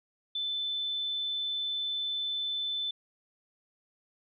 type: tone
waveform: sine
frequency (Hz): 3520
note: A7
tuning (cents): 0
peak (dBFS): -30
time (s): 0.35-2.91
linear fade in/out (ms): 5
effects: none